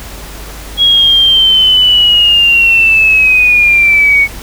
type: linear sweep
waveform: sine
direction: down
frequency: 3322 to 2217 Hz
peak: -4 dBFS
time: 0.77-4.28 s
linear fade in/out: 50 ms
effects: added 50 Hz sine -27 dBFS peak until 4.42 s + pink hiss -29 dBFS RMS until 4.42 s